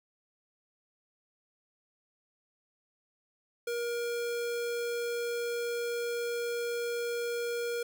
square tone, 473.9 Hz, A#4, 28 cents sharp, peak -32 dBFS, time 3.67-7.83 s, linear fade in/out 5 ms, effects none

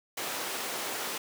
pink high-pass noise, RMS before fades -35 dBFS, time 0.17-1.18 s, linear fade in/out 5 ms, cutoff 410 Hz, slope 12 dB/octave, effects none

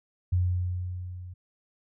sine tone with level ramp, 90.1 Hz, F#2, 45 cents flat, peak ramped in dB -20 to -39 dBFS, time 0.32-1.34 s, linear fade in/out 10 ms, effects none

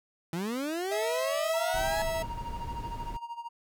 30% pulse linear sweep, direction up, 159.3 to 849 Hz, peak -28 dBFS, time 0.33-2.02 s, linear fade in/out 2 ms
45% pulse tone with pitch glide, 648 to 653.6 Hz, E5 to E5, -30 to -15 cents, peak -30 dBFS, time 0.91-2.23 s, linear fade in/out 10 ms, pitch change +15 cents, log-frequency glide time 1.37-1.5 s
triangle tone with tremolo, 937 Hz, A#5, 9 cents sharp, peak -32 dBFS, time 1.53-3.49 s, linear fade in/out 20 ms, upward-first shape sine, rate 13 Hz, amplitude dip 80%
brown noise, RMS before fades -38 dBFS, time 1.74-3.17 s, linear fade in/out 5 ms
effects none

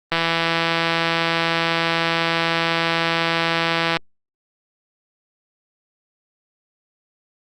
click train, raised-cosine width 0.3 ms, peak -3 dBFS, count 640, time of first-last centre 0.12-3.969 s, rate 166 Hz, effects Opus 24 kbps

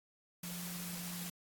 sine tone in noise, 175.8 Hz, F3, 12 cents sharp, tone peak -43 dBFS, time 0.43-1.3 s, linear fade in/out 5 ms, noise white, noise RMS -45 dBFS, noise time 0.43-1.3 s, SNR -1 dB, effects AAC 64 kbps

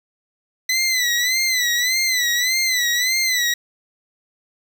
20% pulse tone with vibrato, 2003 Hz, B6, 24 cents sharp, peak -12 dBFS, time 0.69-3.54 s, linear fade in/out 5 ms, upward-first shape sine, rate 1.7 Hz, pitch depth 92 cents each way, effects none

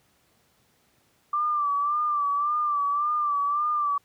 sine tone with vibrato, 1174.7 Hz, D6, in tune, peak -22 dBFS, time 1.33-3.98 s, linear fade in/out 5 ms, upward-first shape sine, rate 1.8 Hz, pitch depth 55 cents each way, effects pink hiss -65 dBFS RMS until 4.04 s + high-pass 80 Hz 12 dB/octave

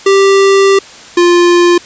square tone pair in turn, 392.1 / 349.3 Hz, G4 / F4, 0 / 0 cents, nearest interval major second, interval 200 cents, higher first, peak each -5 dBFS, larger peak neither, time 0.06-0.79 / 1.17-1.78 s, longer first, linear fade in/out 5 ms, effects white hiss -33 dBFS RMS until 1.85 s + resampled to 16000 Hz

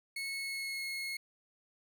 30% pulse tone with pitch glide, 2193 to 2168 Hz, C#7 to C#7, -19 to -39 cents, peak -34 dBFS, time 0.16-1.17 s, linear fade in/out 5 ms, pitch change -20 cents, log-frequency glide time 0.38-0.85 s, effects none

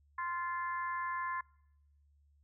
harmonic tone, 347.5 Hz, F4, 9 cents flat, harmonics 3 / 4 / 5 / 6, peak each -36 / -48 / -41 / -50 dBFS, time 0.18-1.41 s, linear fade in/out 5 ms, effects noise-tail reverb RT60 0.8 s tail -24 dB re dry + added 72 Hz sine -65 dBFS peak until 2.43 s

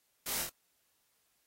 white noise with echo, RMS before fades -38 dBFS, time 0.26-0.42 s, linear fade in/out 5 ms, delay 25 ms, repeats 3, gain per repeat -2 dB, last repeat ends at 0.495 s, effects white hiss -75 dBFS RMS until 1.46 s + AAC 48 kbps

